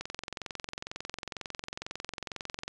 click train, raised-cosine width 0.2 ms, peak -19 dBFS, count 60, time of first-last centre 0.01-2.68 s, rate 22.1 Hz, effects resampled to 22050 Hz

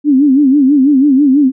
sine tone with vibrato, 277.2 Hz, C#4, in tune, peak -5 dBFS, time 0.04-1.52 s, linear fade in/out 50 ms, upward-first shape sine, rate 6.1 Hz, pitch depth 130 cents each way, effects none

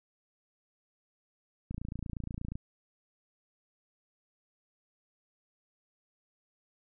click train, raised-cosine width 5 ms, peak -25 dBFS, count 25, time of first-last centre 1.71-2.555 s, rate 28.4 Hz, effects none

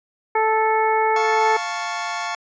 harmonic tone, 438.8 Hz, A4, 5 cents flat, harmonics 1 / 2 / 3 / 4 / 5, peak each -21 / -18 / -27 / -29 / -27 dBFS, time 0.35-1.57 s, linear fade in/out 5 ms
25% pulse chord, F augmented, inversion none, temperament equal, 698.5 / 880 / 1108.7 Hz, F5 / A5 / C#6, 0 / 0 / 0 cents, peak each -25 dBFS, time 1.16-2.35 s, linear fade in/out 2 ms
blue noise, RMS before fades -36 dBFS, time 1.4-2.27 s, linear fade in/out 2 ms
effects resampled to 16000 Hz

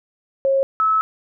sine tone pair in turn, 542 / 1298.8 Hz, C#5 / E6, -39 / -26 cents, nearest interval octave + minor third, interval 1513 cents, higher second, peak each -14 dBFS, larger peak neither, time 0.45-0.63 / 0.8-1.01 s, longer second, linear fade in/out 0 ms, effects none

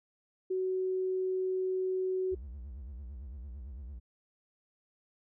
sine tone, 373.6 Hz, F#4, 17 cents sharp, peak -29 dBFS, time 0.5-2.35 s, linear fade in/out 10 ms
triangle tone with vibrato, 65.41 Hz, C2, in tune, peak -39 dBFS, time 2.31-4 s, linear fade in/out 20 ms, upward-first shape sine, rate 8.9 Hz, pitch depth 220 cents each way
effects none

